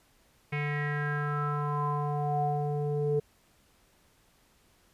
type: tone with low-pass filter sweep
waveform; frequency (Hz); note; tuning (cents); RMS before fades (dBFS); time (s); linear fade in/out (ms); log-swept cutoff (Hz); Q
square; 146.8; D3; 0; -30; 0.52-3.2; 10; 2300 to 460; 7.3
effects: pink hiss -65 dBFS RMS until 4.93 s + resampled to 32000 Hz